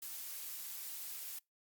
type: noise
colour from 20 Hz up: blue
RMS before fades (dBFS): -45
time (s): 0.02-1.39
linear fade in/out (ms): 5
effects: noise-tail reverb RT60 0.2 s tail -26 dB re dry + Opus 48 kbps